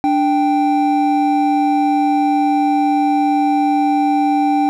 triangle tone pair together, 293.7 / 784 Hz, D4 / G5, 0 / 0 cents, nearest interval octave + perfect fourth, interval 1700 cents, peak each -13 dBFS, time 0.04-4.69 s, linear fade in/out 0 ms, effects none

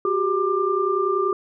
sine tone cluster, 370.2 / 400.6 / 1190 Hz, F#4 / G4 / D6, +1 / +38 / +22 cents, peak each -23 dBFS, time 0.05-1.33 s, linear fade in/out 2 ms, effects none

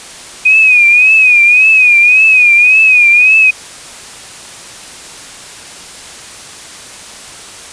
sine tone with vibrato, 2489 Hz, D#7, in tune, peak -3 dBFS, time 0.45-3.51 s, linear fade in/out 10 ms, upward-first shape triangle, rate 1.8 Hz, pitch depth 100 cents each way, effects white hiss -30 dBFS RMS until 7.72 s + resampled to 22050 Hz

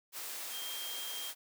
sine tone in noise, 3200 Hz, G7, 35 cents sharp, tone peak -42 dBFS, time 0.5-1.33 s, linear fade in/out 50 ms, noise white, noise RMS -42 dBFS, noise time 0.12-1.35 s, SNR -3 dB, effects high-pass 400 Hz 12 dB/octave

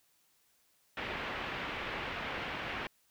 white low-pass noise, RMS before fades -39 dBFS, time 0.97-2.87 s, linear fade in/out 2 ms, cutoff 2700 Hz, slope 24 dB/octave, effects white hiss -71 dBFS RMS until 3.1 s

